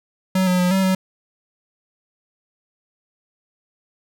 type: tone with pitch steps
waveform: square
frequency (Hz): 187.4 / 181.6 / 179.8 / 191.2 / 188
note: F#3 / F#3 / F#3 / G3 / F#3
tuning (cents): +22 / -32 / -49 / -43 / +28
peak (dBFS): -16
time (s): 0.35-0.95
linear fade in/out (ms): 5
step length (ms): 120
effects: none